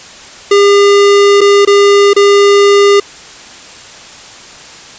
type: tone with dropouts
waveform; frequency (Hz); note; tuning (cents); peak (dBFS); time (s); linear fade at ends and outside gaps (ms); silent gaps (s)
square; 403.5; G#4; -50; -4; 0.51-3; 5; 1.408-1.413 / 1.651-1.673 / 2.134-2.163
effects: white hiss -32 dBFS RMS until 4.98 s + resampled to 16000 Hz